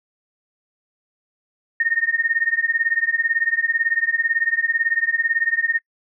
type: tone with tremolo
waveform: sine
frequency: 1839 Hz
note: A#6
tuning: 24 cents flat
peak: -13 dBFS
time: 1.8-5.79 s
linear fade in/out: 2 ms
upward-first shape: triangle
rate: 18 Hz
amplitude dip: 100%
effects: noise-tail reverb RT60 0.1 s tail -23 dB re dry